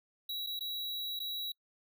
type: tone with dropouts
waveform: square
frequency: 3887 Hz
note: B7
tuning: 28 cents flat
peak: -36 dBFS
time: 0.29-1.52 s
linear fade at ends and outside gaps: 5 ms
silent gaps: 0.465-0.469 / 0.593-0.607 / 1.193-1.2 s
effects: noise-tail reverb RT60 0.1 s tail -26 dB re dry

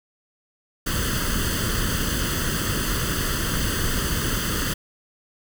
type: noise with comb filter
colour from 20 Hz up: pink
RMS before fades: -24 dBFS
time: 0.86-4.74 s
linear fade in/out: 10 ms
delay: 0.64 ms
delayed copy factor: +0.8
effects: none

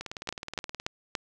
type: two click trains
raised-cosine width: 0.2 ms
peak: -19 / -12 dBFS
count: 16 / 4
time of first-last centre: 0.01-0.799 / 0.29-1.152 s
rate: 19 / 3.48 Hz
effects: none

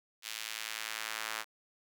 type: tone with high-pass filter sweep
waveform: sawtooth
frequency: 110 Hz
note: A2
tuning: in tune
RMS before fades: -40 dBFS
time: 0.22-1.45 s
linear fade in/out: 50 ms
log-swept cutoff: 2900 to 1300 Hz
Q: 1
effects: none

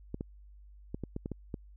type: clicks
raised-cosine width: 3 ms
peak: -23 dBFS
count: 8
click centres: 0.144 / 0.209 / 0.945 / 1.037 / 1.164 / 1.259 / 1.317 / 1.542 s
effects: added 50 Hz sine -51 dBFS peak until 1.76 s

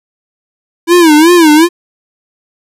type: tone with vibrato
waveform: square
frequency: 325.7 Hz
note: E4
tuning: 21 cents flat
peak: -3 dBFS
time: 0.87-1.69 s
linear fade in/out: 50 ms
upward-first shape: sine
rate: 2.7 Hz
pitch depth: 150 cents each way
effects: resampled to 32000 Hz

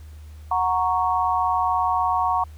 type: chord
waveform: sine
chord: F# major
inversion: none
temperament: equal with one note detuned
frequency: 735.7 / 932.3 / 1108.7 Hz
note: F#5 / A#5 / C#6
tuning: -10 / 0 / 0 cents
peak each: -23 dBFS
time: 0.51-2.44 s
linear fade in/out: 5 ms
effects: added 76 Hz sine -38 dBFS peak until 2.57 s + pink hiss -56 dBFS RMS until 2.57 s

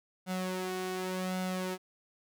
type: tone with flanger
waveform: sawtooth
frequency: 185 Hz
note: F#3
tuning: in tune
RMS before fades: -35 dBFS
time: 0.26-1.78 s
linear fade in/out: 50 ms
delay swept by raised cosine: 1.4 to 2.8 ms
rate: 0.88 Hz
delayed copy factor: +0.6
effects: none

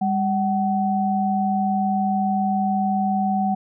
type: tone pair together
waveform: sine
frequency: 200 / 754.5 Hz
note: G3 / F#5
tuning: +35 / +34 cents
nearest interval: octave + major seventh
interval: 2299 cents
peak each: -21 dBFS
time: 0.01-3.55 s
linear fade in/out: 10 ms
effects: none

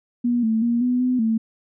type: tone with pitch steps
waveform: sine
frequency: 241 / 222.2 / 236.1 / 248.1 / 252 / 223.4 Hz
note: B3 / A3 / A#3 / B3 / B3 / A3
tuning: -42 / +17 / +22 / +8 / +35 / +27 cents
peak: -17 dBFS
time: 0.24-1.38 s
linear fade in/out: 10 ms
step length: 190 ms
effects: none

